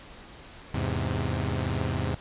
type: chord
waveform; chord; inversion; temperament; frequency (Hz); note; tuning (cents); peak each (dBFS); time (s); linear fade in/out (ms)
sawtooth; E augmented; none; equal; 82.41 / 103.83 / 130.81; E2 / G#2 / B#2; 0 / 0 / 0; -27; 0.74-2.15; 5
effects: pink hiss -47 dBFS RMS until 2.2 s + resampled to 8000 Hz